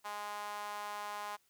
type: tone with high-pass filter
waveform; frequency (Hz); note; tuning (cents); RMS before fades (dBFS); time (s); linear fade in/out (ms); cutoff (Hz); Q
sawtooth; 206.9; G#3; -6; -42; 0.04-1.37; 20; 920; 3.5
effects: white hiss -73 dBFS RMS until 1.49 s